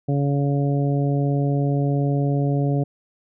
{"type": "harmonic tone", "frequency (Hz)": 141.3, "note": "C#3", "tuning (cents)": 34, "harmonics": [1, 2, 3, 4, 5], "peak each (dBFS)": [-19, -25, -29, -31, -33], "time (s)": [0.08, 2.84], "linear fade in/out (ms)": 10, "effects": []}